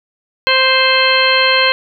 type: harmonic tone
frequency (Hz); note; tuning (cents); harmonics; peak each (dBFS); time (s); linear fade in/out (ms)
523.3; C5; 0; 1 / 2 / 3 / 4 / 5 / 6 / 8; -17 / -17 / -17 / -17 / -17 / -17 / -17; 0.47-1.72; 0
effects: none